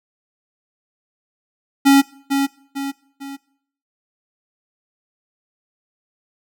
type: tone with echo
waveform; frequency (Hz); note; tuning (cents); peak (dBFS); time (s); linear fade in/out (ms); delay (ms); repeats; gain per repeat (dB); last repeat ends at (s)
square; 276.3; C#4; -6; -9; 1.85-2.02; 20; 450; 3; -7; 3.37
effects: noise-tail reverb RT60 0.6 s tail -21 dB re dry